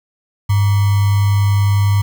sine tone with sample-and-hold, 100.6 Hz, G2, 45 cents sharp, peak -10 dBFS, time 0.49-2.02 s, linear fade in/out 10 ms, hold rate 1050 Hz, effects none

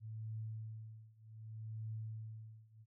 sine tone with tremolo, 110 Hz, A2, in tune, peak -40 dBFS, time 0-2.86 s, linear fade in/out 50 ms, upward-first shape triangle, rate 0.65 Hz, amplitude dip 95%, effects none

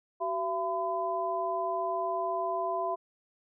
sine tone cluster, 379.6 / 677 / 1011 Hz, F#4 / E5 / B5, +44 / +46 / +40 cents, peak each -36 / -31 / -33 dBFS, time 0.2-2.96 s, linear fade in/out 20 ms, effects none

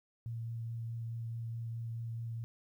sine tone with vibrato, 115.2 Hz, A#2, 20 cents flat, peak -37 dBFS, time 0.26-2.44 s, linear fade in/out 0 ms, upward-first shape triangle, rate 4.7 Hz, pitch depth 14 cents each way, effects 12-bit

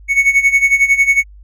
triangle tone with tremolo, 2217 Hz, C#7, in tune, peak -4 dBFS, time 0.08-1.24 s, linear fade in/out 50 ms, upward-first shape sine, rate 11 Hz, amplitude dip 80%, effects added 50 Hz sine -36 dBFS peak until 1.43 s

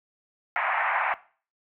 pink band-pass noise, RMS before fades -26 dBFS, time 0.56-1.14 s, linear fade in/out 0 ms, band 710 to 2300 Hz, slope 48 dB/octave, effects noise-tail reverb RT60 0.4 s tail -18 dB re dry

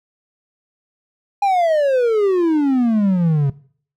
triangle exponential sweep, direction down, 821 to 135.5 Hz, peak -11 dBFS, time 1.42-3.5 s, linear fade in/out 5 ms, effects noise-tail reverb RT60 0.5 s tail -20 dB re dry

